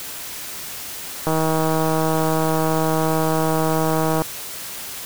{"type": "click train", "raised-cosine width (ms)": 1, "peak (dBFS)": -7, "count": 470, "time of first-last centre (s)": [1.27, 4.22], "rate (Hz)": 159, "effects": ["white hiss -32 dBFS RMS until 5.05 s"]}